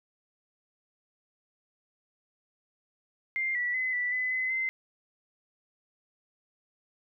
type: tone with pitch steps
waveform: sine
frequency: 2102 / 1952 / 2030 / 1969 / 2012 / 2031 / 2068 Hz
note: C7 / B6 / B6 / B6 / B6 / B6 / C7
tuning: +7 / -21 / +47 / -6 / +32 / +48 / -21 cents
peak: -27 dBFS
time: 3.36-4.69 s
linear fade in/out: 0 ms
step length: 190 ms
effects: none